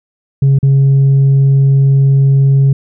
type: tone with dropouts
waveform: sine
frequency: 137 Hz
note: C#3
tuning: 20 cents flat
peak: -3 dBFS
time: 0.42-2.73 s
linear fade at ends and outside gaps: 5 ms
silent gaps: 0.588-0.629 s
effects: tanh soft clip ceiling -4 dBFS